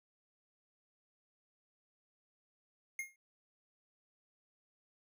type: tone with exponential decay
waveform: square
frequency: 2137 Hz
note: C7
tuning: 36 cents sharp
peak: -35 dBFS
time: 2.99-3.16 s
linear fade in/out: 2 ms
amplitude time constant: 36 ms
effects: none